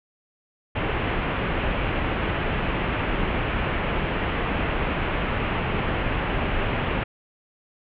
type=low-pass noise; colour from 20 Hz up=pink; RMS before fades=-25 dBFS; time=0.75-7.04 s; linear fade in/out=10 ms; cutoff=3000 Hz; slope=48 dB/octave; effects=none